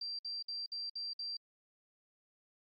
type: tone bursts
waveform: sine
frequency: 4713 Hz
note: D8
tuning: 5 cents sharp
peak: -38 dBFS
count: 6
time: 0.01-1.37 s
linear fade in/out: 5 ms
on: 180 ms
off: 56 ms
effects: AAC 64 kbps